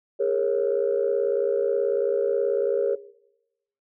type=tone cluster; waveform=sine; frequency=405.5 / 463.9 / 547 Hz; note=G#4 / A#4 / C#5; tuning=-41 / -8 / -23 cents; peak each=-24 dBFS; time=0.19-2.96 s; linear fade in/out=20 ms; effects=noise-tail reverb RT60 0.9 s tail -20 dB re dry + tanh soft clip ceiling -13 dBFS